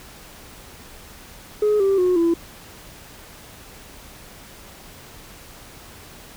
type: tone with pitch steps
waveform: sine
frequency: 421.3 / 390.8 / 362.6 / 336.3 Hz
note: G#4 / G4 / F#4 / E4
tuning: +25 / -5 / -35 / +35 cents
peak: -13 dBFS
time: 1.62-2.34 s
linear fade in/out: 5 ms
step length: 180 ms
effects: tanh soft clip ceiling -13 dBFS + pink hiss -43 dBFS RMS until 6.36 s